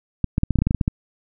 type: clicks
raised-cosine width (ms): 5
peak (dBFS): -6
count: 12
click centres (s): 0.243 / 0.381 / 0.434 / 0.507 / 0.557 / 0.588 / 0.62 / 0.67 / 0.709 / 0.747 / 0.812 / 0.879
effects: none